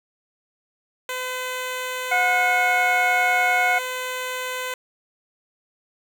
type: tone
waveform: 10% pulse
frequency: 508 Hz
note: B4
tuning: 49 cents sharp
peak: -18 dBFS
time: 1.09-4.74 s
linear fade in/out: 2 ms
type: harmonic tone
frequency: 727 Hz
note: F#5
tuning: 31 cents flat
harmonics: 1 / 2 / 3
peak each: -21 / -23 / -21 dBFS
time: 2.11-3.79 s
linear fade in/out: 10 ms
effects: none